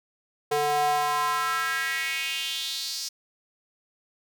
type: tone with high-pass filter sweep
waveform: square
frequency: 147.4 Hz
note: D3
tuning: 7 cents sharp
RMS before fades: -27 dBFS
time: 0.51-3.09 s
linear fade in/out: 10 ms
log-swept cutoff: 530 to 5300 Hz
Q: 3.7
effects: none